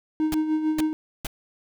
triangle tone with tremolo, 311.1 Hz, D#4, in tune, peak -17 dBFS, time 0.2-0.93 s, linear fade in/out 0 ms, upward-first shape sine, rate 6.7 Hz, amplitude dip 55%
pink noise bursts, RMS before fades -29 dBFS, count 3, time 0.32-1.269 s, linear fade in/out 2 ms, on 23 ms, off 440 ms
effects none

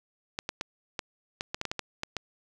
clicks, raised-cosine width 0.2 ms, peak -14 dBFS, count 12, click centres 0.389 / 0.491 / 0.611 / 0.992 / 1.409 / 1.545 / 1.614 / 1.653 / 1.715 / 1.793 / 2.034 / 2.167 s, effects none

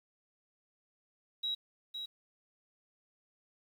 sine tone with echo, 3855 Hz, B7, 43 cents flat, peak -32 dBFS, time 1.43-1.55 s, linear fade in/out 10 ms, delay 510 ms, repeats 1, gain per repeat -6 dB, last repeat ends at 2.06 s, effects 10-bit

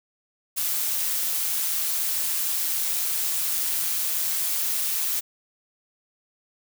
blue noise with amplitude modulation, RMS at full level -24 dBFS, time 0.56-5.21 s, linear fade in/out 20 ms, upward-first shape sine, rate 164 Hz, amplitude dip 35%, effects none

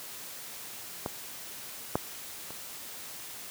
clicks, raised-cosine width 1 ms, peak -17 / -11 / -28 dBFS, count 3, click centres 1.061 / 1.955 / 2.506 s, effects white hiss -43 dBFS RMS until 3.5 s + high-pass 80 Hz 12 dB/octave

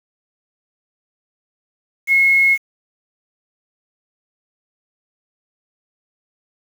sine tone with quantisation, 2171 Hz, C#7, 37 cents flat, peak -10 dBFS, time 2.07-2.58 s, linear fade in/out 50 ms, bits 6, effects none

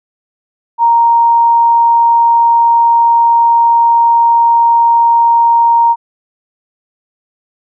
sine tone, 932.3 Hz, A#5, in tune, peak -5 dBFS, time 0.78-5.96 s, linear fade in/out 50 ms, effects none

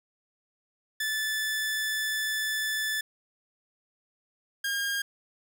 sawtooth tone pair in turn, 1746 / 1617.2 Hz, A6 / G#6, -14 / -46 cents, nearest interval minor second, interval 132 cents, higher first, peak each -24 dBFS, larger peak neither, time 1-3.01 / 4.64-5.02 s, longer first, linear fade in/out 5 ms, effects none

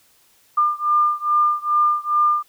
sine beating tone pair, 1200 / 1202.4 Hz, D6 / D6, +37 / +40 cents, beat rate 2.4 Hz, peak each -18 / -19 dBFS, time 0.57-2.43 s, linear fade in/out 10 ms, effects white hiss -57 dBFS RMS until 2.48 s

